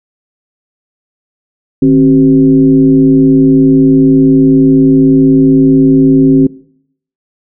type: tone with frequency modulation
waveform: sine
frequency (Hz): 267.8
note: C4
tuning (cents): +40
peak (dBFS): -3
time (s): 1.82-6.47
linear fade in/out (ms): 5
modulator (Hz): 116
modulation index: 0.71
effects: noise-tail reverb RT60 0.7 s tail -22 dB re dry